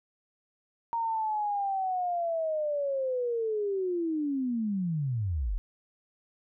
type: linear sweep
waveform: sine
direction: down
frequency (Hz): 932.3 to 36.71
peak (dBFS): -27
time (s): 0.93-5.58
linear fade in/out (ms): 0
effects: none